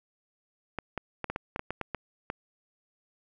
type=clicks; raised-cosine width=0.5 ms; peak=-17 dBFS; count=11; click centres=0.787 / 0.977 / 1.243 / 1.3 / 1.361 / 1.561 / 1.594 / 1.706 / 1.813 / 1.947 / 2.301 s; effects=none